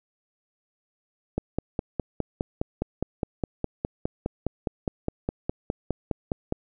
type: click train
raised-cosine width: 2 ms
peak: -12 dBFS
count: 26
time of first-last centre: 1.38-6.524 s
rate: 4.86 Hz
effects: none